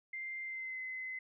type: tone with pitch glide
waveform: sine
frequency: 2093 to 2044 Hz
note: C7 to C7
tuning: 0 to -41 cents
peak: -39 dBFS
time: 0.13-1.19 s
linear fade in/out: 5 ms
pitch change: -41 cents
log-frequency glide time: 0.43-0.8 s
effects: none